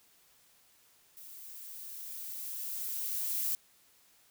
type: noise with level ramp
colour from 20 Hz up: violet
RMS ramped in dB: -50 to -32 dBFS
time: 1.17-3.55 s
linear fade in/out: 0 ms
effects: white hiss -65 dBFS RMS until 4.3 s